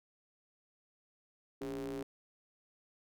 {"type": "ring-modulated tone", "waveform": "square", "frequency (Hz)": 62.7, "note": "B1", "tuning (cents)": 27, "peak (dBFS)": -36, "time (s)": [1.61, 2.03], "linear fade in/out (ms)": 5, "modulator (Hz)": 343, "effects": []}